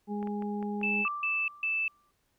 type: harmonic tone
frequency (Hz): 206.5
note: G#3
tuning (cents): -10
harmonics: 1 / 2 / 4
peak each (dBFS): -32 / -38 / -40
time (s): 0.07-1.06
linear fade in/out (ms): 50
type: clicks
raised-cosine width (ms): 0.5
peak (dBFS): -31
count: 5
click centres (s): 0.228 / 0.273 / 0.423 / 0.627 / 0.814
type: tone bursts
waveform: sine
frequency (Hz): 2637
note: E7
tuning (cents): 0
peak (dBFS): -27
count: 3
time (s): 0.83-1.88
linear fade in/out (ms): 2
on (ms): 250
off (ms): 150
type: tone with exponential decay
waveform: sine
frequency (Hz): 1174.7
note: D6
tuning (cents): 0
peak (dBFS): -29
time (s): 1.05-2.11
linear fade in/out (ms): 1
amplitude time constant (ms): 230
effects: pink hiss -74 dBFS RMS until 2.38 s